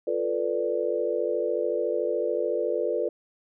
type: chord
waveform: sine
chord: B half-diminished seventh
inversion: second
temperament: equal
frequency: 349.2 / 440 / 493.9 / 587.3 Hz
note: F4 / A4 / B4 / D5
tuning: 0 / 0 / 0 / 0 cents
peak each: -31 / -29 / -28 / -30 dBFS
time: 0.07-3.09 s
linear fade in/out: 5 ms
effects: none